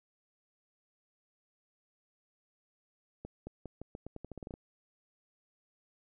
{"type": "accelerating click train", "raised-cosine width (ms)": 2, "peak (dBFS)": -29, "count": 14, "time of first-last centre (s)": [3.25, 4.539], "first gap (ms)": 220, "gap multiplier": 0.85, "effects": []}